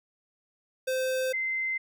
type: tone pair in turn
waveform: square / sine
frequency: 518 / 2072 Hz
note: C5 / C7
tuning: -17 / -17 cents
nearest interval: 2 octaves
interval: 2400 cents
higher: second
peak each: -27 dBFS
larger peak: neither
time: 0.87-1.33 / 1.33-1.78 s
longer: first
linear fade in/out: 10 ms
effects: none